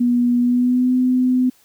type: tone with pitch glide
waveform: sine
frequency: 242.7 to 253.3 Hz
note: B3 to B3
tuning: -30 to +44 cents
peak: -13 dBFS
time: 0-1.5 s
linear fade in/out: 10 ms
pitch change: +74 cents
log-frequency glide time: 0.39-0.93 s
effects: white hiss -55 dBFS RMS until 1.64 s